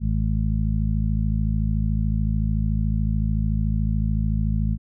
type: harmonic tone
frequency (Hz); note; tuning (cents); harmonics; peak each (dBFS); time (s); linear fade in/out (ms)
53.7; A1; -41; 1 / 2 / 3 / 4; -22 / -25 / -27 / -28; 0-4.78; 50
effects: none